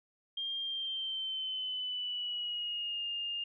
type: tone with pitch glide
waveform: sine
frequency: 3203 to 2821 Hz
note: G7 to F7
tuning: +37 to +17 cents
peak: -34 dBFS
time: 0.37-3.44 s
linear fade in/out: 5 ms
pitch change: -220 cents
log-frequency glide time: 0.6-3.05 s
effects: none